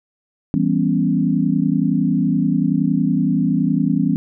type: chord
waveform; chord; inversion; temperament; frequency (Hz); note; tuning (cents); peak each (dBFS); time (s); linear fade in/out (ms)
sine; C# half-diminished seventh; first; equal; 164.81 / 196 / 246.9 / 277.2; E3 / G3 / B3 / C#4; 0 / 0 / 0 / 0; -20; 0.54-4.16; 0
effects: none